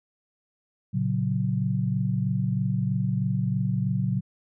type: chord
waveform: sine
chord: F# major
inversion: first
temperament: just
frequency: 115.62 / 138.75 / 185 Hz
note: A#2 / C#3 / F#3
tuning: -14 / +2 / 0 cents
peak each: -27 dBFS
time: 0.93-4.21 s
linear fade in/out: 20 ms
effects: none